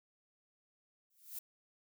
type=noise with exponential growth; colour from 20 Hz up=violet; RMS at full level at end=-40 dBFS; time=1.1-1.39 s; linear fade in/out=5 ms; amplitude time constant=63 ms; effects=none